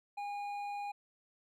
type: tone with hard clipping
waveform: sine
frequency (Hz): 815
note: G#5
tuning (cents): -33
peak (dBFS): -39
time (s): 0.17-0.92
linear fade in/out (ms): 10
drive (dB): 7
effects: none